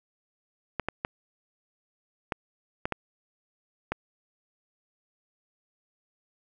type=clicks; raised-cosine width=0.5 ms; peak=-13 dBFS; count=7; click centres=0.797 / 0.886 / 1.049 / 2.322 / 2.855 / 2.923 / 3.92 s; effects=none